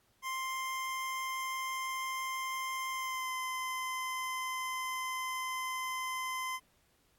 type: tone with pitch glide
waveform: 25% pulse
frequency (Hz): 1049 to 1032.2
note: C6 to C6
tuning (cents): +4 to -24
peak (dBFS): -31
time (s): 0.22-6.6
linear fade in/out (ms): 50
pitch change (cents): -28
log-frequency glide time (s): 2.91-3.31
effects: pink hiss -71 dBFS RMS until 7.18 s + AAC 64 kbps